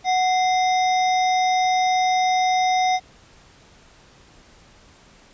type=harmonic tone with a mistuned harmonic; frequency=740 Hz; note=F#5; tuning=in tune; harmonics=1 / 3 / 5 / 7 / 8; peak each=-17 / -27 / -31 / -34 / -35 dBFS; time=0.04-3 s; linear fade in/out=50 ms; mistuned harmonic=3; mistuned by=-110 cents; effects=pink hiss -51 dBFS RMS until 5.33 s + resampled to 16000 Hz